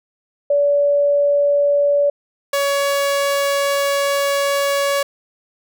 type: tone pair in turn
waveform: sine / sawtooth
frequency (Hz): 574 / 562.2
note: D5 / C#5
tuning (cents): -40 / +24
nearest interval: unison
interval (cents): 36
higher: first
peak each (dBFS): -12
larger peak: neither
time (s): 0.5-2.1 / 2.53-5.03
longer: second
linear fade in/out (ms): 5
effects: none